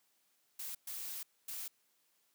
blue noise bursts at uneven times, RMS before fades -43 dBFS, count 3, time 0.59-0.75 / 0.87-1.23 / 1.48-1.68 s, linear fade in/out 5 ms, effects white hiss -75 dBFS RMS until 2.34 s + high-pass 150 Hz 12 dB/octave

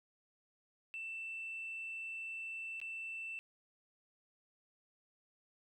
sine tone with dropouts, 2668 Hz, E7, 20 cents sharp, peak -40 dBFS, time 0.94-3.39 s, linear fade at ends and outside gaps 0 ms, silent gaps 2.801-2.815 s, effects tanh soft clip ceiling -37 dBFS + 13-bit

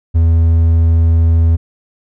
triangle tone, 82.41 Hz, E2, in tune, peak -5 dBFS, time 0.14-1.57 s, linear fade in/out 20 ms, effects none

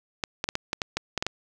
clicks, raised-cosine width 0.2 ms, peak -9 dBFS, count 10, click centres 0.238 / 0.441 / 0.489 / 0.554 / 0.731 / 0.818 / 0.97 / 1.177 / 1.225 / 1.266 s, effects none

